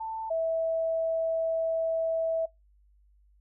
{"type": "tone pair in turn", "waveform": "sine", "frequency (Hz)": [889, 652.8], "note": ["A5", "E5"], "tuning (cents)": [18, -17], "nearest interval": "perfect fourth", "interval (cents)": 535, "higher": "first", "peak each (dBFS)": [-32, -25], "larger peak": "second", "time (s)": [[0, 0.3], [0.3, 2.46]], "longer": "second", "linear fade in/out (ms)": 10, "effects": ["noise-tail reverb RT60 0.2 s tail -24 dB re dry", "added 50 Hz sine -59 dBFS peak until 3.4 s"]}